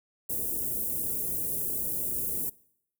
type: band-stop noise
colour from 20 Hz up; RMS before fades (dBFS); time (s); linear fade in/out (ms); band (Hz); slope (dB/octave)
white; -31; 0.29-2.5; 10; 480 to 10000; 24
effects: noise-tail reverb RT60 0.7 s tail -22 dB re dry